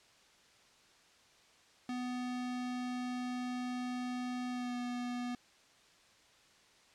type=tone with pitch glide; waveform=square; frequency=248.7 to 244.9 Hz; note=B3 to B3; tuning=+12 to -14 cents; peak=-37 dBFS; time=1.89-5.35 s; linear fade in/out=2 ms; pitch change=-26 cents; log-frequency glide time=4.5-4.76 s; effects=white hiss -64 dBFS RMS until 6.94 s + low-pass 6000 Hz 12 dB/octave